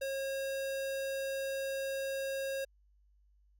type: tone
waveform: square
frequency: 542 Hz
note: C#5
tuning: 39 cents flat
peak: -35 dBFS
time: 0.01-2.65 s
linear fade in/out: 10 ms
effects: added 50 Hz sine -64 dBFS peak until 3.59 s